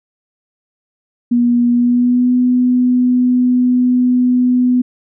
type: tone with pitch glide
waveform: sine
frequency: 240.6 to 249.2 Hz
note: B3 to B3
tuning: -45 to +16 cents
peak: -9 dBFS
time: 1.31-4.82 s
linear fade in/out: 10 ms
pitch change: +61 cents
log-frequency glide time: 1.71-2.33 s
effects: none